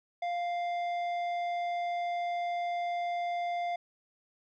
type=tone with tanh clipping; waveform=sine; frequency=698.5 Hz; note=F5; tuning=in tune; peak=-32 dBFS; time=0.22-3.76 s; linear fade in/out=5 ms; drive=10 dB; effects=none